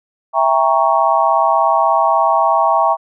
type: chord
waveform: sine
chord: E diminished seventh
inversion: none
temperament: equal with one note detuned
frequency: 659.3 / 795.9 / 932.3 / 1108.7 Hz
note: E5 / G5 / Bb5 / Db6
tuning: 0 / +26 / 0 / 0 cents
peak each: -16 dBFS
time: 0.33-2.97 s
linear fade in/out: 50 ms
effects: none